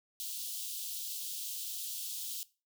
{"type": "high-pass noise", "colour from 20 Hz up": "white", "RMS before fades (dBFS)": -40, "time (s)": [0.2, 2.43], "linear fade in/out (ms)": 0, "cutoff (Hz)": 3000, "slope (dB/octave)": 48, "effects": ["noise-tail reverb RT60 0.3 s tail -19 dB re dry"]}